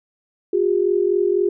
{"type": "tone pair together", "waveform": "sine", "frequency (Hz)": [359.1, 403.1], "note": ["F4", "G4"], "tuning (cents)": [48, 48], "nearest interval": "major second", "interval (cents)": 200, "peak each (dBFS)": -18, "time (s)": [0.53, 1.49], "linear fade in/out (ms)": 5, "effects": []}